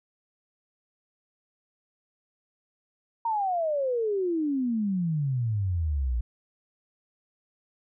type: exponential sweep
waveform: sine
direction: down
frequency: 938 to 56.7 Hz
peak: -24 dBFS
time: 3.25-6.21 s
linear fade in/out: 5 ms
effects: none